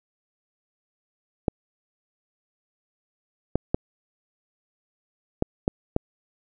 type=clicks; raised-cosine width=2 ms; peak=-7 dBFS; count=6; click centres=1.482 / 3.556 / 3.745 / 5.424 / 5.679 / 5.964 s; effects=none